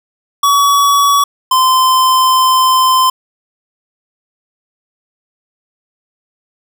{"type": "tone pair in turn", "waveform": "square", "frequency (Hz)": [1132, 1033.3], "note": ["C#6", "C6"], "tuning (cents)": [36, -22], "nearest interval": "major second", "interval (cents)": 158, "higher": "first", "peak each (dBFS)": -8, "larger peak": "neither", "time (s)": [[0.43, 1.24], [1.51, 3.1]], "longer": "second", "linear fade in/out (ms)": 5, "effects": []}